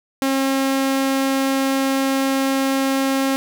sawtooth tone, 269.6 Hz, C#4, 48 cents flat, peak -13 dBFS, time 0.22-3.36 s, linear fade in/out 0 ms, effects none

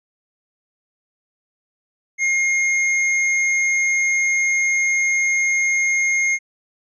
sine tone with hard clipping, 2136 Hz, C7, 35 cents sharp, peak -17 dBFS, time 2.18-6.39 s, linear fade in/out 50 ms, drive 18 dB, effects resampled to 22050 Hz

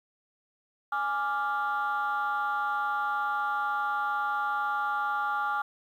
sine chord, D diminished, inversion second, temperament equal, 830.6 / 1174.7 / 1396.9 Hz, Ab5 / D6 / F6, 0 / 0 / 0 cents, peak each -30 dBFS, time 0.92-5.62 s, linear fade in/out 5 ms, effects tanh soft clip ceiling -21 dBFS + 10-bit

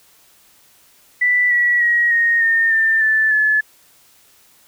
sine tone with pitch steps, 1975.5 / 1937.1 / 1899.4 / 1862.5 / 1826.3 / 1790.7 / 1755.9 / 1721.8 Hz, B6 / B6 / A#6 / A#6 / A#6 / A6 / A6 / A6, 0 / -34 / +32 / -2 / -36 / +30 / -4 / -38 cents, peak -12 dBFS, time 1.21-3.61 s, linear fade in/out 10 ms, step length 300 ms, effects white hiss -52 dBFS RMS until 4.67 s

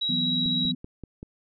sine tone with vibrato, 3864 Hz, B7, 39 cents flat, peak -24 dBFS, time 0.01-0.72 s, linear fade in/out 10 ms, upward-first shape triangle, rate 16 Hz, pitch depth 12 cents each way
sine chord, E suspended second, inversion none, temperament just, 164.81 / 185.42 / 247.2 Hz, E3 / F#3 / B3, 0 / +4 / +2 cents, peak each -32 / -32 / -29 dBFS, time 0.09-0.75 s, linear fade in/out 5 ms
click train, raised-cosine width 3 ms, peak -25 dBFS, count 5, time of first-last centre 0.46-1.229 s, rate 5.2 Hz
effects none

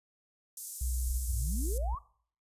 white band-pass noise, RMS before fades -43 dBFS, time 0.57-1.78 s, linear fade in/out 2 ms, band 6800 to 12000 Hz, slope 24 dB/octave
sine tone with pitch glide, 62.2 to 58.03 Hz, B1 to A#1, +13 to -7 cents, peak -30 dBFS, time 0.81-1.95 s, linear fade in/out 5 ms, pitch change -120 cents, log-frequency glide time 1.17-1.67 s
sine exponential sweep, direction up, 30.87 to 1200 Hz, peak -38 dBFS, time 1.06-1.99 s, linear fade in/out 10 ms
effects noise-tail reverb RT60 0.5 s tail -18 dB re dry + resampled to 32000 Hz

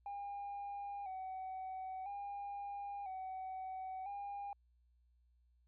sine tone with vibrato, 780 Hz, G5, 9 cents flat, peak -40 dBFS, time 0.06-4.53 s, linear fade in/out 2 ms, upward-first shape square, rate 0.5 Hz, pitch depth 58 cents each way, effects tanh soft clip ceiling -40 dBFS + added 60 Hz sine -69 dBFS peak until 5.67 s

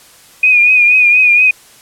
sine tone with vibrato, 2464 Hz, D#7, 17 cents flat, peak -5 dBFS, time 0.43-1.51 s, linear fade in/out 5 ms, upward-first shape triangle, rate 4.2 Hz, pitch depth 56 cents each way, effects white hiss -42 dBFS RMS until 1.81 s + low-pass 12000 Hz 12 dB/octave

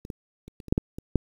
clicks, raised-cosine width 3 ms, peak -27 / -20 / -30 / -29 / -27 / -7 / -9 / -22 / -7 dBFS, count 9, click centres 0.051 / 0.102 / 0.48 / 0.602 / 0.683 / 0.725 / 0.779 / 0.985 / 1.157 s, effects 8-bit

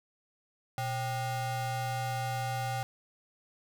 square ring-modulated tone, 331.4 Hz, E4, 9 cents sharp, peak -29 dBFS, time 0.78-2.83 s, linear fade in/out 0 ms, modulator 452 Hz, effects none

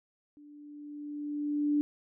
sine tone with level ramp, 293.7 Hz, D4, in tune, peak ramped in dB -51 to -23 dBFS, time 0.37-1.81 s, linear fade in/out 0 ms, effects none

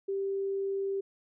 sine tone, 392 Hz, G4, in tune, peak -29 dBFS, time 0.08-1.01 s, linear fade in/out 10 ms, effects none

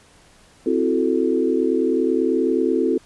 sine chord, F# half-diminished seventh, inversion second, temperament equal, 261.6 / 329.6 / 370 / 440 Hz, C4 / E4 / F#4 / A4, 0 / 0 / 0 / 0 cents, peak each -22 dBFS, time 0.66-2.98 s, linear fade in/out 5 ms, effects pink hiss -52 dBFS RMS until 3.05 s + resampled to 24000 Hz

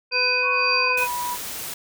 harmonic tone, 500 Hz, B4, 21 cents sharp, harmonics 1 / 2 / 3 / 5, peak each -28 / -31 / -29 / -20 dBFS, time 0.11-1.08 s, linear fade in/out 50 ms
sine tone with tremolo, 4699 Hz, D8, in tune, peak -22 dBFS, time 0.12-0.96 s, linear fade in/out 2 ms, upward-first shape triangle, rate 2 Hz, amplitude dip 100%
sine tone with pitch glide, 1097 to 977.3 Hz, C#6 to B5, -18 to -18 cents, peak -25 dBFS, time 0.42-1.38 s, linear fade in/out 50 ms, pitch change -200 cents, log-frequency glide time 0.69-1.04 s
white noise, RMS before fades -32 dBFS, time 0.97-1.74 s, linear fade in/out 5 ms
effects none

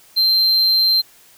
triangle tone, 4138 Hz, C8, 20 cents flat, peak -11 dBFS, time 0.16-1.02 s, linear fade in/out 20 ms, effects white hiss -49 dBFS RMS until 1.37 s

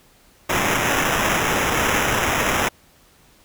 white noise with sample-and-hold, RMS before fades -20 dBFS, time 0.49-2.69 s, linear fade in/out 10 ms, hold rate 4410 Hz, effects pink hiss -54 dBFS RMS until 3.44 s

